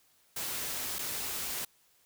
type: noise with dropouts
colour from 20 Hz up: white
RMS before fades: -36 dBFS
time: 0.36-1.65 s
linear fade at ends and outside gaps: 5 ms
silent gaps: 0.986-0.99 s
effects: white hiss -67 dBFS RMS until 2.05 s